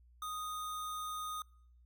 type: tone with sample-and-hold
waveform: sine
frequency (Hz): 1244.5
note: D#6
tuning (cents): 0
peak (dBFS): -38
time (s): 0.22-1.42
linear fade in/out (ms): 2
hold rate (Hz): 4900
effects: noise-tail reverb RT60 0.7 s tail -26 dB re dry + added 60 Hz sine -60 dBFS peak until 1.85 s